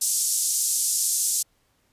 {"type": "band-pass noise", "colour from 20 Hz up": "pink", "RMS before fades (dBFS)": -24, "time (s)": [0.01, 1.43], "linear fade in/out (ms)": 10, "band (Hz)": [6300, 11000], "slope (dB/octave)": 24, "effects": ["pink hiss -67 dBFS RMS until 1.92 s", "resampled to 32000 Hz"]}